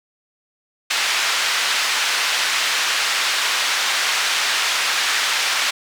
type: band-pass noise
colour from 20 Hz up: pink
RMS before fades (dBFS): -20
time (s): 0.9-5.71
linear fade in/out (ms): 10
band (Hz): 1500 to 5600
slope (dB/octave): 12
effects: none